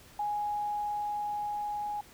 sine tone with level ramp, 830.6 Hz, G#5, in tune, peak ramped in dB -29 to -32 dBFS, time 0.19-2.01 s, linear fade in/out 5 ms, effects pink hiss -55 dBFS RMS until 2.13 s

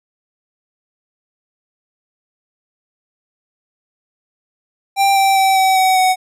square tone with pitch steps, 788 / 779.4 / 770.9 / 762.5 / 754.2 / 745.9 Hz, G5 / G5 / G5 / G5 / F#5 / F#5, +9 / -10 / -29 / -48 / +33 / +14 cents, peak -11 dBFS, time 4.96-6.16 s, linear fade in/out 50 ms, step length 200 ms, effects resampled to 32000 Hz

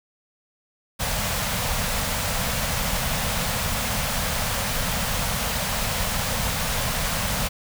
pink band-stop noise, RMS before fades -25 dBFS, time 0.99-7.49 s, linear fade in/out 20 ms, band 240 to 480 Hz, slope 48 dB/octave, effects none

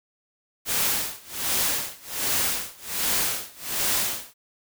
white noise with tremolo, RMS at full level -23 dBFS, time 0.65-4.34 s, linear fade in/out 50 ms, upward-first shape sine, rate 1.3 Hz, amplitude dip 95%, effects none

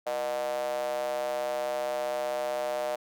square tone with high-pass filter, 67.7 Hz, C#2, 40 cents flat, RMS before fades -31 dBFS, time 0.06-2.96 s, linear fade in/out 10 ms, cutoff 630 Hz, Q 6.8, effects none

